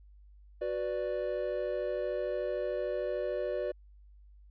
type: chord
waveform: triangle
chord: B minor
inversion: second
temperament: equal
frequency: 370 / 493.9 / 587.3 Hz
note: F#4 / B4 / D5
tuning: 0 / 0 / 0 cents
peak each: -35 / -34 / -32 dBFS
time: 0.61-3.72 s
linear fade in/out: 10 ms
effects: added 50 Hz sine -53 dBFS peak until 4.5 s + resampled to 11025 Hz